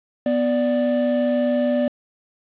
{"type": "tone pair together", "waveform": "triangle", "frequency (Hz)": [246.9, 587.3], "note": ["B3", "D5"], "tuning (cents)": [0, 0], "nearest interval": "octave + minor third", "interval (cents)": 1500, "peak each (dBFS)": -18, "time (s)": [0.26, 1.88], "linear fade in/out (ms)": 2, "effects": ["resampled to 8000 Hz", "7-bit"]}